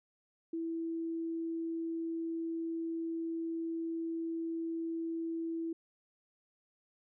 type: tone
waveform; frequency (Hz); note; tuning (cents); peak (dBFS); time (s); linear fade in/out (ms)
sine; 329.6; E4; 0; -34; 0.53-5.73; 5
effects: none